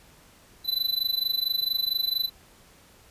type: tone with amplitude modulation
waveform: square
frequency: 4000 Hz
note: B7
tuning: 21 cents sharp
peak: -21 dBFS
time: 0.64-2.3 s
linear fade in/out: 50 ms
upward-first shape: sine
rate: 24.4 Hz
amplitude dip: 90%
effects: pink hiss -55 dBFS RMS until 3.1 s + resampled to 32000 Hz